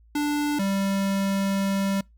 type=tone pair in turn; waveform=square; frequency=293.7 / 196.02 Hz; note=D4 / G3; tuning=0 / 0 cents; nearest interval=perfect fifth; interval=700 cents; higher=first; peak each=-23 dBFS; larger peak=neither; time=0.15-0.59 / 0.59-2.01 s; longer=second; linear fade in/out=5 ms; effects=noise-tail reverb RT60 0.2 s tail -26 dB re dry + added 56 Hz sine -52 dBFS peak until 2.17 s